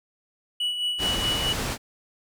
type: tone with tremolo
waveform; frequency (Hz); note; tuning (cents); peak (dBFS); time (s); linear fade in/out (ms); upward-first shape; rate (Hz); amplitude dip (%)
triangle; 2943; F#7; -10; -21; 0.6-1.53; 5; sine; 4.7; 50
type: low-pass noise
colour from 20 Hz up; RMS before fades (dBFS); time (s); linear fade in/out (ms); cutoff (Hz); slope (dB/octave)
pink; -29; 0.98-1.78; 50; 9900; 12
effects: none